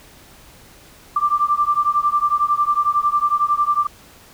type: beating tone pair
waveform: sine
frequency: 1174.7 / 1185.7 Hz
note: D6 / D6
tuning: 0 / +16 cents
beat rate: 11 Hz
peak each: -18 / -18 dBFS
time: 1.16-3.87 s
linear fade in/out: 5 ms
effects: pink hiss -46 dBFS RMS until 4.33 s